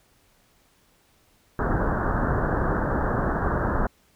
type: low-pass noise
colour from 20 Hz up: pink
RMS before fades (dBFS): -24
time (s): 1.59-3.87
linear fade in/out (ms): 2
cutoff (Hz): 1700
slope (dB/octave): 96
effects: pink hiss -62 dBFS RMS until 4.15 s